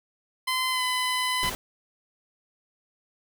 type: tone with pitch glide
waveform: 15% pulse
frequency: 1028 to 1008.6 Hz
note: C6 to B5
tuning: -31 to +36 cents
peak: -18 dBFS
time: 0.47-1.5 s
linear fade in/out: 10 ms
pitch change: -33 cents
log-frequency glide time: 0.71-0.83 s
type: noise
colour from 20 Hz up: pink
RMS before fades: -33 dBFS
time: 1.43-1.55 s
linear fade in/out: 0 ms
effects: none